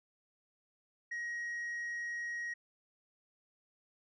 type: tone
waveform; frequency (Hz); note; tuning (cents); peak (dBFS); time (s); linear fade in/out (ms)
sine; 1891; A#6; +24; -34; 1.11-2.54; 10
effects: tanh soft clip ceiling -36 dBFS